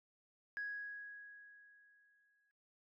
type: tone with exponential decay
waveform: sine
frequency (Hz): 1661.2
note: G#6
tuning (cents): 0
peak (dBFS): -37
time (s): 0.57-2.51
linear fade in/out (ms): 0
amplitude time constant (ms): 420
effects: noise-tail reverb RT60 0.1 s tail -17 dB re dry + tanh soft clip ceiling -35 dBFS